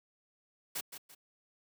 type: noise with echo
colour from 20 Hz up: white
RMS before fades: -37 dBFS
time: 0.75-0.81 s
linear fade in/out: 10 ms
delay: 170 ms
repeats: 2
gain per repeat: -9 dB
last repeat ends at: 1.15 s
effects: high-pass 150 Hz 12 dB/octave